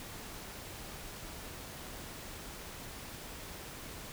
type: silence
effects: pink hiss -46 dBFS RMS until 4.12 s